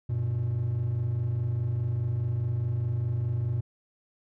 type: tone pair together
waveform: triangle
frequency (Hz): 95.56 / 120.4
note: G2 / B2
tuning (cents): -44 / -44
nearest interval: major third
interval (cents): 400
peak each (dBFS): -29 / -24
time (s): 0.09-3.61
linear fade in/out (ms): 10
effects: tanh soft clip ceiling -19 dBFS